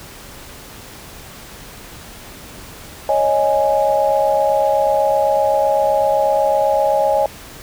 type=chord; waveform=sine; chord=C# suspended second; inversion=none; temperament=equal; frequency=554.4 / 622.3 / 830.6 Hz; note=C#5 / D#5 / G#5; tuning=0 / 0 / 0 cents; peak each=-17 dBFS; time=3.09-7.26 s; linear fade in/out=2 ms; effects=pink hiss -37 dBFS RMS until 7.62 s